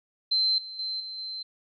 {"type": "tone with level steps", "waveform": "sine", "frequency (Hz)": 4100, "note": "C8", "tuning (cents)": -36, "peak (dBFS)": [-21, -37, -29, -35, -33], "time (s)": [0.31, 1.43], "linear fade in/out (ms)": 10, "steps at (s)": [0.58, 0.79, 1, 1.18], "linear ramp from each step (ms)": 2, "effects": []}